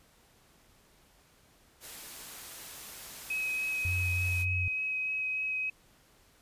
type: noise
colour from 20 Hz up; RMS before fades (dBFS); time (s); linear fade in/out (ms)
white; -45; 1.8-4.46; 50
type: tone with vibrato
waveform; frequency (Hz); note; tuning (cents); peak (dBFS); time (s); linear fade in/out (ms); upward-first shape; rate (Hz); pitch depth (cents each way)
sine; 2540; D#7; +35; -30; 3.3-5.7; 5; sine; 3.4; 9
type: tone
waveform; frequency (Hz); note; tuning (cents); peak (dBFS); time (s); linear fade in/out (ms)
sine; 90.4; F#2; -40; -30; 3.85-4.68; 0
effects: pink hiss -63 dBFS RMS until 6.41 s + resampled to 32000 Hz